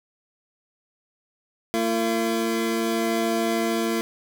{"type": "tone pair together", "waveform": "25% pulse", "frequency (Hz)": [226.9, 340], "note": ["A#3", "F4"], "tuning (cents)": [-47, -46], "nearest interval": "perfect fifth", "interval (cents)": 701, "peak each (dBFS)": -21, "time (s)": [1.74, 4.01], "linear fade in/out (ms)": 0, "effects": []}